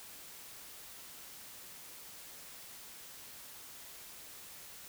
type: silence
effects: white hiss -51 dBFS RMS until 4.88 s